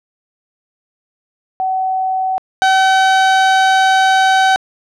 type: tone pair in turn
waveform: sine / 30% pulse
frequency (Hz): 755 / 762.9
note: F#5 / G5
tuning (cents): +35 / -47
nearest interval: unison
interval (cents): 18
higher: second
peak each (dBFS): -14 / -6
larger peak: second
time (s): 1.6-2.38 / 2.62-4.56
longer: second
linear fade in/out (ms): 0
effects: low-pass 5000 Hz 12 dB/octave